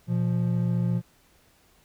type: tone pair together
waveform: triangle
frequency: 120.31 / 174.61 Hz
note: B2 / F3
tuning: -45 / 0 cents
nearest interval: tritone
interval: 645 cents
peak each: -23 dBFS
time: 0.07-1.02 s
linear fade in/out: 50 ms
effects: pink hiss -61 dBFS RMS until 1.84 s